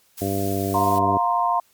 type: noise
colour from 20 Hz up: blue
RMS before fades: -35 dBFS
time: 0.17-0.99 s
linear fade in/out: 10 ms
type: harmonic tone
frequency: 98 Hz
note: G2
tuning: in tune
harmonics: 1 / 2 / 3 / 4 / 5 / 6 / 7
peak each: -27 / -29 / -27 / -28 / -34 / -34 / -29 dBFS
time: 0.21-1.18 s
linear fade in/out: 10 ms
type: chord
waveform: sine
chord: F suspended fourth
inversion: none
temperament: equal with one note detuned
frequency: 704.5 / 932.3 / 1046.5 Hz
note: F5 / Bb5 / C6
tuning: +15 / 0 / 0 cents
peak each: -22 dBFS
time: 0.74-1.6 s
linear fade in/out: 5 ms
effects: white hiss -60 dBFS RMS until 1.73 s + MP3 96 kbps